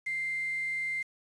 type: tone with quantisation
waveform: sine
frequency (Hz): 2093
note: C7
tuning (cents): 0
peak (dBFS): -30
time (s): 0.06-1.03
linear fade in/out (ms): 10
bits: 8
effects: resampled to 22050 Hz